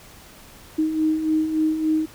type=beating tone pair; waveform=sine; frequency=310.4 / 313.9 Hz; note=D#4 / D#4; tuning=-4 / +15 cents; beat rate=3.5 Hz; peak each=-27 / -19 dBFS; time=0.78-2.06 s; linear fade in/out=10 ms; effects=pink hiss -46 dBFS RMS until 2.14 s